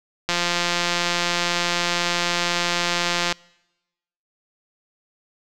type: click train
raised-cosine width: 0.2 ms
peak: -4 dBFS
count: 529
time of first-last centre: 0.29-3.324 s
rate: 174 Hz
effects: noise-tail reverb RT60 1.0 s tail -26 dB re dry